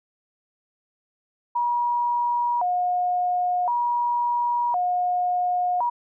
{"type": "tone with vibrato", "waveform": "sine", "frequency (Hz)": 830.6, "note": "G#5", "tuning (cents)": 0, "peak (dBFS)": -20, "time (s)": [1.55, 5.9], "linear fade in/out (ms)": 10, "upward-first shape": "square", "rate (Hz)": 0.47, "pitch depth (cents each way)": 250, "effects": []}